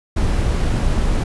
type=noise; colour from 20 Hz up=brown; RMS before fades=-17 dBFS; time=0.16-1.24 s; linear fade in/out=10 ms; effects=resampled to 24000 Hz